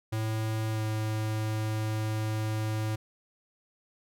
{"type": "tone with pitch glide", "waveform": "square", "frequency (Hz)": [110, 108.74], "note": ["A2", "A2"], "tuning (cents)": [0, -20], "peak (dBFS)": -29, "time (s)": [0.12, 2.96], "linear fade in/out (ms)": 10, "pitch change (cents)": -20, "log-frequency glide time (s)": [0.71, 0.82], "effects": []}